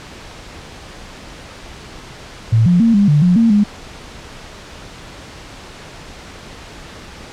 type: tone with pitch steps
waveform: sine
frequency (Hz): 112.3 / 176.1 / 229.2 / 202.1 / 147.5 / 178.4 / 228.9 / 206.6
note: A2 / F3 / A#3 / G#3 / D3 / F3 / A#3 / G#3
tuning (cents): +36 / +15 / -29 / -47 / +8 / +37 / -31 / -9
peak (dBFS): -8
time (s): 2.52-3.64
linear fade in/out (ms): 10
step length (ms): 140
effects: pink hiss -35 dBFS RMS until 7.32 s + low-pass 6000 Hz 12 dB/octave